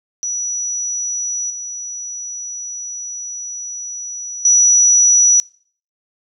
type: tone with level steps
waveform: sine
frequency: 5880 Hz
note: F#8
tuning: 12 cents flat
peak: -19 / -25 / -8 dBFS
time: 0.23-5.4 s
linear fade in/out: 0 ms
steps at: 1.5 / 4.45 s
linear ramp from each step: 2 ms
effects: noise-tail reverb RT60 0.5 s tail -24 dB re dry